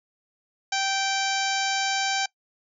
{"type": "harmonic tone", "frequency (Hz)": 780, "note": "G5", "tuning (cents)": -9, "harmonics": [1, 2, 3, 4, 5, 6, 7, 8, 9], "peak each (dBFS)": [-27, -30, -32, -33, -34, -35, -35, -36, -37], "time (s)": [0.72, 2.26], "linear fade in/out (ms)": 5, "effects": ["noise-tail reverb RT60 0.1 s tail -22 dB re dry"]}